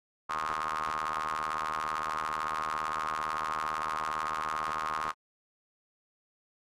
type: ring-modulated tone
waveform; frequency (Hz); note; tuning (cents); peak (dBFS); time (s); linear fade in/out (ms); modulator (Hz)
sawtooth; 77.78; D#2; 0; -24; 0.29-5.12; 10; 1160
effects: low-pass 9000 Hz 12 dB/octave + AAC 64 kbps